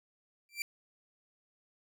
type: tone with exponential growth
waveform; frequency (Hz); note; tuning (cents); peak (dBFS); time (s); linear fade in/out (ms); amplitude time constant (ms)
sawtooth; 2349; D7; 0; -26; 0.49-0.62; 1; 27
effects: none